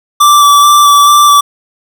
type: tone with vibrato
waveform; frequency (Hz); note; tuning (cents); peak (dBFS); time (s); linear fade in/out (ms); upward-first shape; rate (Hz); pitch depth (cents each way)
square; 1164; D6; -16; -3; 0.2-1.41; 10; square; 2.3; 13
effects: none